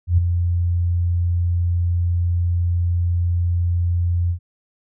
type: tone with ADSR envelope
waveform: sine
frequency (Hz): 87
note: F2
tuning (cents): -6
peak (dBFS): -9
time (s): 0.07-4.39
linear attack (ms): 110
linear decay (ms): 6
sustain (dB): -7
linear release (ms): 89
effects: none